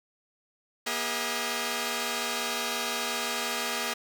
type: tone cluster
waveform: 5% pulse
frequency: 239.6 / 407.9 / 639 Hz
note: A#3 / G#4 / D#5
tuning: +48 / -31 / +46 cents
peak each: -22 dBFS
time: 0.86-3.94 s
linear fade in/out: 10 ms
effects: none